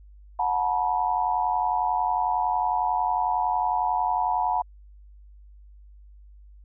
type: tone cluster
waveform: sine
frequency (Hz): 728 / 877 / 968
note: F#5 / A5 / B5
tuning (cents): -28 / -6 / -35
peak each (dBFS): -26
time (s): 0.39-4.62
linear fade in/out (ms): 5
effects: added 50 Hz sine -46 dBFS peak until 6.64 s